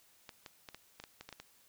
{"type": "clicks", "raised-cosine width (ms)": 0.2, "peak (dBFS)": -29, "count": 10, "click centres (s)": [0.292, 0.462, 0.688, 0.746, 1, 1.039, 1.21, 1.29, 1.327, 1.4], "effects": ["white hiss -66 dBFS RMS until 1.68 s"]}